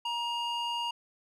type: tone with band-pass filter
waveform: square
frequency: 945 Hz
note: A#5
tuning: 23 cents sharp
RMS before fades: -33 dBFS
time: 0.05-0.91 s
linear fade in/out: 5 ms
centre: 2100 Hz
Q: 3
effects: none